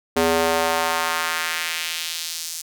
square tone with high-pass filter sweep, 82.41 Hz, E2, in tune, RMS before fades -23 dBFS, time 0.16-2.62 s, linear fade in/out 10 ms, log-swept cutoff 350 to 6400 Hz, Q 1.3, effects none

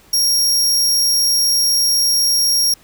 sawtooth tone, 5588 Hz, F8, in tune, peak -10 dBFS, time 0.13-2.74 s, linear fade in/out 5 ms, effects pink hiss -49 dBFS RMS until 2.83 s

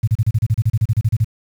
sine tone bursts, 110 Hz, A2, in tune, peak -11 dBFS, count 16, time 0.03-1.246 s, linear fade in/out 10 ms, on 46 ms, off 32 ms, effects 7-bit

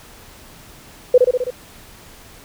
sine tone with echo, 500 Hz, B4, 21 cents sharp, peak -5 dBFS, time 1.14-1.18 s, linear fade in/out 5 ms, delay 65 ms, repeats 5, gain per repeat -3 dB, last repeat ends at 1.505 s, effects pink hiss -43 dBFS RMS until 2.44 s

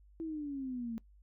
sine exponential sweep, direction down, 331.2 to 222.9 Hz, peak -36 dBFS, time 0.2-0.98 s, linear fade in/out 0 ms, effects noise-tail reverb RT60 0.1 s tail -21 dB re dry + added 50 Hz sine -58 dBFS peak until 1.22 s

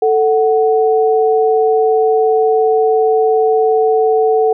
sine tone pair together, 441.4 / 742.3 Hz, A4 / F#5, +5 / +5 cents, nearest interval major sixth, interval 900 cents, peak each -10 / -15 dBFS, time 0.02-4.53 s, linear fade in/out 5 ms, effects none

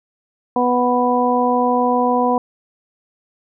harmonic tone, 246.9 Hz, B3, in tune, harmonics 1 / 2 / 3 / 4, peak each -19 / -19 / -19 / -19 dBFS, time 0.56-2.38 s, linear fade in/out 2 ms, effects none

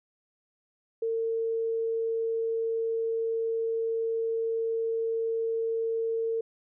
sine tone, 453.6 Hz, A#4, 47 cents flat, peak -26 dBFS, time 1.02-6.41 s, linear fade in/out 5 ms, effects none

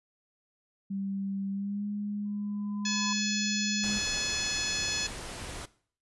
sine tone with pitch glide, 196 to 205.9 Hz, G3 to G#3, 0 to -15 cents, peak -31 dBFS, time 0.9-3.99 s, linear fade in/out 10 ms, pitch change +85 cents, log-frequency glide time 1.51-1.86 s
sine tone with exponential growth, 1010 Hz, B5, 39 cents sharp, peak -33 dBFS, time 2.25-3.13 s, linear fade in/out 5 ms, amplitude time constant 190 ms
harmonic tone, 854 Hz, G#5, 48 cents sharp, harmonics 2 / 3 / 4 / 5 / 6 / 7 / 8, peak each -37 / -37 / -37 / -37 / -37 / -37 / -37 dBFS, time 2.85-5.07 s, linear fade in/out 5 ms
pink noise, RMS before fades -40 dBFS, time 3.83-5.66 s, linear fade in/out 10 ms
effects noise-tail reverb RT60 0.5 s tail -19 dB re dry + resampled to 24000 Hz

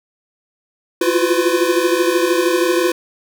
square tone cluster, 337.3 / 350.4 / 363.3 / 502 Hz, E4 / F4 / F#4 / B4, +40 / +6 / -32 / +28 cents, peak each -20 dBFS, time 1.01-2.92 s, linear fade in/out 5 ms, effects none

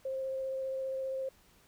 sine tone with vibrato, 530 Hz, C5, 22 cents sharp, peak -33 dBFS, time 0.05-1.29 s, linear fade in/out 5 ms, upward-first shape triangle, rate 15 Hz, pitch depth 11 cents each way, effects pink hiss -64 dBFS RMS until 1.67 s

